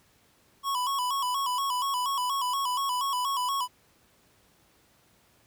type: tone with vibrato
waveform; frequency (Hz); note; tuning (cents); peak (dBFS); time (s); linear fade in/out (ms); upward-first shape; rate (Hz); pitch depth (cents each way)
square; 1047; C6; +1; -27; 0.63-3.68; 50; square; 4.2; 90
effects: pink hiss -63 dBFS RMS until 5.46 s + high-pass 60 Hz 12 dB/octave